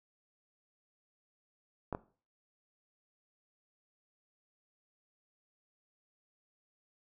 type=clicks; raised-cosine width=1 ms; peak=-21 dBFS; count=2; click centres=1.927 / 1.949 s; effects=noise-tail reverb RT60 0.4 s tail -18 dB re dry